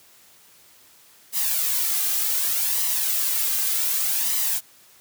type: noise with flanger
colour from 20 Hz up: blue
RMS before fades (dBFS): -23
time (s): 1.32-4.61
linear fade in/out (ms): 50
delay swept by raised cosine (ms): 0.99 to 2.49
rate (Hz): 0.66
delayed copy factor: +0.55
effects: white hiss -53 dBFS RMS until 5 s + high-pass 60 Hz 12 dB/octave